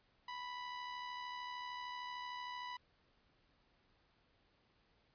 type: tone with amplitude modulation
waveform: sawtooth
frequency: 987.8 Hz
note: B5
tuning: in tune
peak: -38 dBFS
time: 0.28-2.77 s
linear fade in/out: 5 ms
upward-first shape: sine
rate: 73.2 Hz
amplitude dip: 40%
effects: pink hiss -74 dBFS RMS until 5.14 s + resampled to 11025 Hz